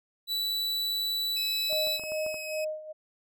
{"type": "tone", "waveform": "45% pulse", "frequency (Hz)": 3951, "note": "B7", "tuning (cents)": 0, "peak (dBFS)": -28, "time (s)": [0.27, 2], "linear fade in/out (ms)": 50}
{"type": "tone with pitch glide", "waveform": "sawtooth", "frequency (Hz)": [2565, 2549], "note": ["E7", "D#7"], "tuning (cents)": [-48, 41], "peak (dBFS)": -33, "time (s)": [1.36, 2.65], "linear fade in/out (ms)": 10, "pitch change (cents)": -11, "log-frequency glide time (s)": [2.2, 2.44]}
{"type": "tone with tremolo", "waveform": "sine", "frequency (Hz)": 619, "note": "D#5", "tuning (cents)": -9, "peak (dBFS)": -28, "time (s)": [1.69, 2.93], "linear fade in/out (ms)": 20, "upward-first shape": "sine", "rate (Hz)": 2.4, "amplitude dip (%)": 80}
{"type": "clicks", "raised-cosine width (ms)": 1, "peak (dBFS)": -31, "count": 7, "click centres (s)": [1.728, 1.872, 1.996, 2.037, 2.12, 2.264, 2.343]}
{"effects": []}